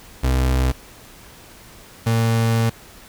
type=tone pair in turn; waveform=35% pulse; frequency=64.4 / 114.19 Hz; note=C2 / A#2; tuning=-27 / -35 cents; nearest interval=minor seventh; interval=992 cents; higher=second; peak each=-14 dBFS; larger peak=neither; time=0.23-0.72 / 2.06-2.7 s; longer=second; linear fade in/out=10 ms; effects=pink hiss -44 dBFS RMS until 3.08 s